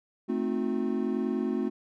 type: chord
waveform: triangle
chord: A diminished seventh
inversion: none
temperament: equal with one note detuned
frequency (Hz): 220 / 261.6 / 311.1 / 360.7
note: A3 / C4 / Eb4 / Gb4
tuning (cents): 0 / 0 / 0 / -44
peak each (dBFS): -29 / -29 / -34 / -30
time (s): 0.28-1.7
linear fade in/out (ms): 20
effects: none